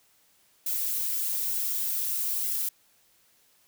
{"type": "noise with flanger", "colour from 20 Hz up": "violet", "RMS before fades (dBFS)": -29, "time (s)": [0.66, 2.69], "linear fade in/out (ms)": 5, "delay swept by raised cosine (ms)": [1.6, 6.3], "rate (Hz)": 1.1, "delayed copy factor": -0.75, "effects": ["white hiss -64 dBFS RMS until 3.67 s"]}